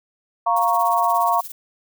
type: chord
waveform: sine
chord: Bb minor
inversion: second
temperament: equal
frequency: 698.5 / 932.3 / 1108.7 Hz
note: F5 / Bb5 / Db6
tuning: 0 / 0 / 0 cents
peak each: -20 dBFS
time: 0.46-1.41 s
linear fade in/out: 10 ms
type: noise with tremolo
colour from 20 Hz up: violet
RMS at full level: -31 dBFS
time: 0.56-1.52 s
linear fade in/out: 5 ms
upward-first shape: triangle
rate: 17 Hz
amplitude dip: 85%
effects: none